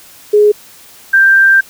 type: tone pair in turn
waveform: sine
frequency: 417.8 / 1577.4 Hz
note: G#4 / G6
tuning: +10 / +10 cents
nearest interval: octave + major seventh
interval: 2300 cents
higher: second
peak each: -4 dBFS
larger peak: neither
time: 0.33-0.52 / 1.13-1.61 s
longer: second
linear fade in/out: 10 ms
effects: white hiss -39 dBFS RMS until 1.69 s